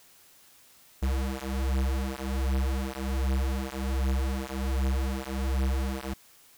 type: beating tone pair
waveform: square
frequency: 65.5 / 66.8 Hz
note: C2 / C2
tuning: +2 / +36 cents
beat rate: 1.3 Hz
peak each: -30 dBFS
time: 1.02-6.14 s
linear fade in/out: 10 ms
effects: white hiss -57 dBFS RMS until 6.57 s